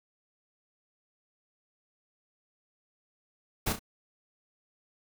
pink noise with echo, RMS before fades -29 dBFS, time 3.66-3.73 s, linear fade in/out 10 ms, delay 32 ms, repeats 2, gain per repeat -8 dB, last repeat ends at 3.794 s, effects none

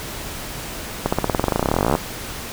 accelerating click train, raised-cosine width 1 ms, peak -3 dBFS, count 29, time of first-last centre 1.06-1.952 s, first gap 65 ms, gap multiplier 0.94, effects pink hiss -31 dBFS RMS until 2.52 s

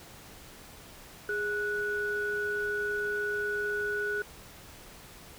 sine tone pair together, 413.3 / 1473 Hz, G#4 / F#6, -8 / -8 cents, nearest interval octave + minor seventh, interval 2200 cents, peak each -32 / -30 dBFS, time 1.29-4.22 s, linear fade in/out 2 ms, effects tanh soft clip ceiling -21 dBFS + pink hiss -50 dBFS RMS until 5.38 s

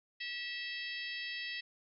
harmonic tone with a mistuned harmonic, 648 Hz, E5, 30 cents flat, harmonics 3 / 4 / 5 / 6 / 7 / 8, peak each -42 / -44 / -46 / -48 / -49 / -50 dBFS, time 0.2-1.61 s, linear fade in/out 10 ms, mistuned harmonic 4, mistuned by +24 cents, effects none

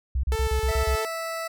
sine tone bursts, 65 Hz, C2, 11 cents flat, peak -21 dBFS, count 7, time 0.15-0.955 s, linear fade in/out 5 ms, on 85 ms, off 35 ms
sawtooth tone with vibrato, 440 Hz, A4, in tune, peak -23 dBFS, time 0.32-1.05 s, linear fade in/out 0 ms, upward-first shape sine, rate 2.9 Hz, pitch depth 13 cents each way
20% pulse tone, 657 Hz, E5, 6 cents flat, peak -24 dBFS, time 0.68-1.48 s, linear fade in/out 10 ms
effects none

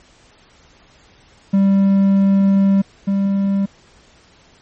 triangle tone pair in turn, 196 / 197.14 Hz, G3 / G3, 0 / +10 cents, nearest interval unison, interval 10 cents, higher second, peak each -8 / -12 dBFS, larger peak first, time 1.53-2.82 / 3.07-3.66 s, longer first, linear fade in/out 10 ms, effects pink hiss -50 dBFS RMS until 4.61 s + MP3 32 kbps

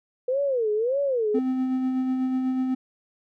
sine tone with vibrato, 488.2 Hz, B4, 20 cents flat, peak -21 dBFS, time 0.28-1.39 s, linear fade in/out 5 ms, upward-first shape sine, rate 1.7 Hz, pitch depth 260 cents each way
triangle tone with tremolo, 258.5 Hz, C4, 21 cents flat, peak -19 dBFS, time 1.34-2.75 s, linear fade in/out 10 ms, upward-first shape sine, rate 8.1 Hz, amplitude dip 30%
effects none

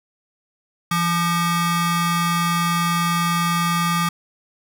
40% pulse ring-modulated tone, 690 Hz, F5, 21 cents flat, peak -14 dBFS, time 0.91-4.09 s, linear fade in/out 5 ms, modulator 520 Hz, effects none

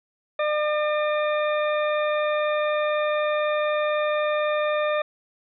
harmonic tone, 602 Hz, D5, 43 cents sharp, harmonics 1 / 2 / 3 / 4 / 6, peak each -22 / -28 / -32 / -34 / -38 dBFS, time 0.39-5.02 s, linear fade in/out 5 ms, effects none

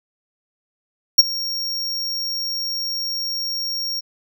square tone with ADSR envelope, 5560 Hz, F8, 9 cents flat, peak -3 dBFS, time 1.18-4.01 s, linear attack 13 ms, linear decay 24 ms, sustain -20 dB, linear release 19 ms, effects none

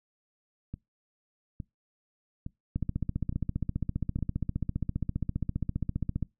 two click trains, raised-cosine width 5 ms, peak -17 / -24 dBFS, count 53 / 5, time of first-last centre 2.76-6.227 / 0.74-4.188 s, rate 15 / 1.16 Hz, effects noise-tail reverb RT60 0.2 s tail -24 dB re dry

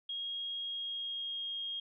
sine tone with pitch glide, 3271 to 3248 Hz, G#7 to G#7, -27 to -39 cents, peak -36 dBFS, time 0.09-1.8 s, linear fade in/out 5 ms, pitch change -12 cents, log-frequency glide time 0.63-1.46 s, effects none

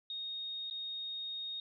sine tone with dropouts, 3720 Hz, A#7, 4 cents flat, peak -38 dBFS, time 0.1-1.6 s, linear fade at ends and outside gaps 2 ms, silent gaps 0.7-0.709 s, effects none

